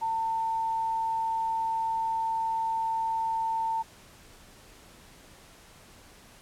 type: tone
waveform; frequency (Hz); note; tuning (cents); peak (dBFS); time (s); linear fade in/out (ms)
sine; 900; A5; +39; -26; 0.01-3.83; 20
effects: pink hiss -53 dBFS RMS until 6.41 s + low-pass 12000 Hz 12 dB/octave